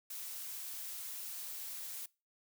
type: noise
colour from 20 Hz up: blue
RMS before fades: -44 dBFS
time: 0.1-2.06 s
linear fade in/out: 5 ms
effects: noise-tail reverb RT60 0.3 s tail -23 dB re dry